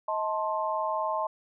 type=chord; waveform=sine; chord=A diminished; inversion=second; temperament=just; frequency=633.6 / 880 / 1056 Hz; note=Eb5 / A5 / C6; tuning=+31 / 0 / +16 cents; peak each=-31 dBFS; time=0.08-1.27 s; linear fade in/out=5 ms; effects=none